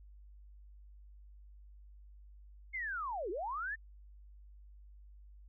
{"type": "linear two-way sweep", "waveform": "sine", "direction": "down then up", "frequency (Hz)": [2176, 329.6, 1831], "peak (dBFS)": -36, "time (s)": [2.73, 3.76], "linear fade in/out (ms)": 20, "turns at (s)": 3.3, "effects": ["added 50 Hz sine -53 dBFS peak until 5.48 s"]}